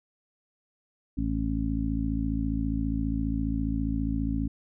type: harmonic tone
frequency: 54.8 Hz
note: A1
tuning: 6 cents flat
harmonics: 1 / 2 / 3 / 4 / 5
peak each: -30 / -34 / -36 / -33 / -30 dBFS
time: 1.17-4.48 s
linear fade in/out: 10 ms
effects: none